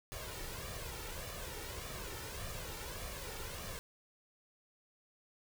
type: noise with flanger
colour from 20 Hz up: pink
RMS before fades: -44 dBFS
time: 0.12-3.79 s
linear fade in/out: 0 ms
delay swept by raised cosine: 1.7 to 2.22 ms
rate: 1.7 Hz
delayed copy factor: +0.6
effects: none